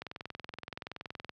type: click train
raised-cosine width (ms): 0.3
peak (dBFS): -24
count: 28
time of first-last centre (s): 0.02-1.294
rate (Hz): 21.2
effects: high-pass 80 Hz 12 dB/octave